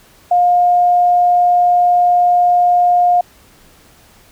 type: tone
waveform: sine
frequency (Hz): 710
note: F5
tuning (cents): +28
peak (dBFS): -8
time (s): 0.31-3.21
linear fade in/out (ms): 5
effects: pink hiss -47 dBFS RMS until 4.31 s

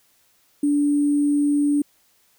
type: tone with sample-and-hold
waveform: sine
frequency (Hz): 290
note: D4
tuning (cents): -22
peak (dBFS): -16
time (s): 0.63-1.82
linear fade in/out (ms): 5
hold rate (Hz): 8820
effects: white hiss -61 dBFS RMS until 2.38 s

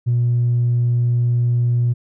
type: tone with tanh clipping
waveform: triangle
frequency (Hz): 120.5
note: B2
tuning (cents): -42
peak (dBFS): -14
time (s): 0.06-1.94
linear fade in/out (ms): 20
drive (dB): 5
effects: none

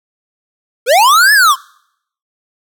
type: linear two-way sweep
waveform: square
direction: up then down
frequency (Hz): 440 to 1760 to 1006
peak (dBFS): -6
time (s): 0.86-1.56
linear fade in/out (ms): 50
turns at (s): 1.33
effects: noise-tail reverb RT60 0.7 s tail -24 dB re dry

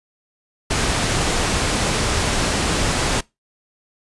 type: low-pass noise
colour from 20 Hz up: pink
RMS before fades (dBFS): -20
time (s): 0.7-3.21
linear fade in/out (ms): 10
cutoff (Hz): 9800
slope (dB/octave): 24
effects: noise-tail reverb RT60 0.2 s tail -23 dB re dry + resampled to 24000 Hz

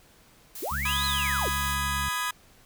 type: noise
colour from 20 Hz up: blue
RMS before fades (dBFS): -39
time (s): 0.55-1.75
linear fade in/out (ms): 5
type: linear two-way sweep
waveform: sine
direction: up then down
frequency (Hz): 255.5 to 4138 to 255.5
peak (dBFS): -29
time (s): 0.62-1.49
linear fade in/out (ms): 10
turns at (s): 1.05
type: harmonic tone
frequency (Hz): 70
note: C#2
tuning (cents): +18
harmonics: 1 / 2 / 3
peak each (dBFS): -32 / -38 / -42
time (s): 0.71-2.09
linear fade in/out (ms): 5
type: chord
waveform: sawtooth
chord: G# minor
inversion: first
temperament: just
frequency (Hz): 996.7 / 1245.9 / 1661.2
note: B5 / D#6 / G#6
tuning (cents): +16 / +2 / 0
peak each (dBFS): -28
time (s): 0.85-2.31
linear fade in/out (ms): 5
effects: pink hiss -57 dBFS RMS until 2.65 s

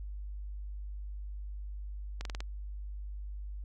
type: slowing click train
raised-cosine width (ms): 0.2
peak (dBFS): -22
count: 5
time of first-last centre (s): 2.21-2.405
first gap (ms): 42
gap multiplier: 1.1
effects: added 50 Hz sine -38 dBFS peak until 3.64 s + AAC 64 kbps

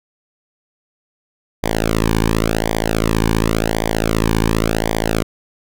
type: tone with flanger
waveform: sawtooth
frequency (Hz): 55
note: A1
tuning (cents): 0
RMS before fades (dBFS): -17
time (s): 1.63-5.23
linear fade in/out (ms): 10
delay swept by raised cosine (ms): 0.73 to 1.53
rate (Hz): 0.91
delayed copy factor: -0.95
effects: none

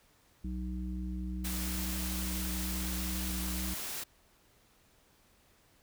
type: harmonic tone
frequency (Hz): 62.2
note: B1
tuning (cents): +13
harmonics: 1 / 3 / 5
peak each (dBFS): -36 / -39 / -45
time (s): 0.44-3.74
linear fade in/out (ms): 5
type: noise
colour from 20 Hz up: white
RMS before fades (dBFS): -39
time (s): 1.44-4.04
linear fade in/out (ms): 10
effects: pink hiss -66 dBFS RMS until 5.82 s

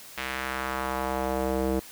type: tone with band-pass filter sweep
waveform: square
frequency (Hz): 65.41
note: C2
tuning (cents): 0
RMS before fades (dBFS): -29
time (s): 0.17-1.8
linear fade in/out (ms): 10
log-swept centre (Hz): 2300 to 390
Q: 1.4
effects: white hiss -46 dBFS RMS until 1.91 s

